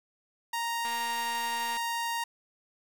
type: tone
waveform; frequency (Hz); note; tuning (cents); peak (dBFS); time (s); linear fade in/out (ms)
sawtooth; 932.3; A#5; 0; -26; 0.53-2.24; 5
type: click train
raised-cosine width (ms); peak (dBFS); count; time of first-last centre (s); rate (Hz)
0.3; -27; 218; 0.85-1.769; 236
effects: none